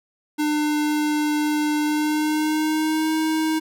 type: tone with pitch glide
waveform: square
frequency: 300.3 to 315.6 Hz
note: D4 to D#4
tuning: +39 to +25 cents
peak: -20 dBFS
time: 0.38-3.6 s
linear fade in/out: 20 ms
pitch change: +86 cents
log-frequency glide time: 1.81-3.14 s
effects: none